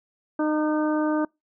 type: harmonic tone with a mistuned harmonic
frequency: 306.1 Hz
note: D#4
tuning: 28 cents flat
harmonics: 1 / 2 / 3 / 4 / 5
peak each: -22 / -28 / -32 / -34 / -36 dBFS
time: 0.39-1.25 s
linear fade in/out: 5 ms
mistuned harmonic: 4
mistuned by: -15 cents
effects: noise-tail reverb RT60 0.2 s tail -26 dB re dry